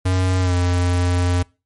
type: tone with pitch glide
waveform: square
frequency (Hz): 92.5 to 88.89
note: F#2 to F2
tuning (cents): 0 to +31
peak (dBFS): -16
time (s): 0.05-1.43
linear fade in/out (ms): 10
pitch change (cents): -69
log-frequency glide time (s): 0.4-0.55
effects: noise-tail reverb RT60 0.3 s tail -24 dB re dry + MP3 48 kbps